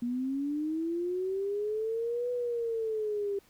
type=linear two-way sweep; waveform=sine; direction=up then down; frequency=236.3 to 493.9 to 395.3 Hz; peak=-29 dBFS; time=0.02-3.39 s; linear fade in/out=5 ms; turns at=2.31 s; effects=pink hiss -63 dBFS RMS until 3.49 s